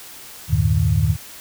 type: tone cluster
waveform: sine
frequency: 79.3 / 96.9 / 113.1 / 153.1 Hz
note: D#2 / G2 / A2 / D#3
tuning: +33 / -20 / +48 / -28 cents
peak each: -20 dBFS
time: 0.48-1.17 s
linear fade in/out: 50 ms
effects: white hiss -39 dBFS RMS until 1.4 s